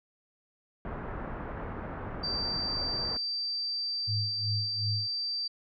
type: low-pass noise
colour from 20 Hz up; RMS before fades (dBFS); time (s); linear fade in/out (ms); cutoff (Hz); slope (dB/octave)
pink; -38; 0.85-3.17; 0; 1600; 24
type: tone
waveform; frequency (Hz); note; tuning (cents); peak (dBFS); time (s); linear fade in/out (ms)
sine; 4671; D8; -10; -30; 2.23-5.48; 10
type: tone with tremolo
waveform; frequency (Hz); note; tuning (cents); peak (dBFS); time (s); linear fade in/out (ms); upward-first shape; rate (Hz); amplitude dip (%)
sine; 106.4; G#2; +42; -28; 4.07-5.08; 20; sine; 2.7; 90
effects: none